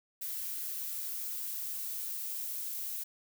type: noise with high-pass filter sweep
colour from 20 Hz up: violet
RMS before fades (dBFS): -38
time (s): 0.21-3.04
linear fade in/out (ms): 10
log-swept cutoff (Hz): 1600 to 440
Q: 1.6
effects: none